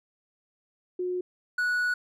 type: tone pair in turn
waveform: sine / triangle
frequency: 362 / 1469.1 Hz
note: F#4 / F#6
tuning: -38 / -13 cents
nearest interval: 2 octaves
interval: 2425 cents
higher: second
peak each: -27 / -22 dBFS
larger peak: second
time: 0.99-1.21 / 1.58-1.94 s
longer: second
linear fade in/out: 5 ms
effects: none